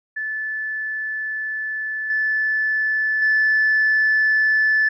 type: tone with level steps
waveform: sine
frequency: 1742 Hz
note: A6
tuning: 18 cents flat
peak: -23 / -17 / -13 dBFS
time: 0.16-4.89 s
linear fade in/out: 10 ms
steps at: 2.1 / 3.22 s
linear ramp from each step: 2 ms
effects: tanh soft clip ceiling -11 dBFS